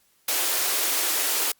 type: high-pass noise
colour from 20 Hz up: white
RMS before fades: -24 dBFS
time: 0.28-1.52 s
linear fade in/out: 5 ms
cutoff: 280 Hz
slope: 96 dB/octave
effects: white hiss -64 dBFS RMS until 1.59 s + Opus 48 kbps